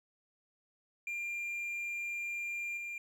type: tone with level steps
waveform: triangle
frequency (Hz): 2392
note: D7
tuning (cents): +31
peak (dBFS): -34 / -37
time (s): 1.07-2.98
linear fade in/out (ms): 2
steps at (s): 2.77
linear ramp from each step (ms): 5
effects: none